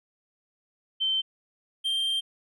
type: tone pair in turn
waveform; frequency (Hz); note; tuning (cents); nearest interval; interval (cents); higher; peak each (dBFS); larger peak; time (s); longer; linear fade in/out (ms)
sine / triangle; 3100 / 3165; G7 / G7; -20 / +16; unison; 36; second; -23; neither; 1-1.22 / 1.84-2.21; second; 20
effects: none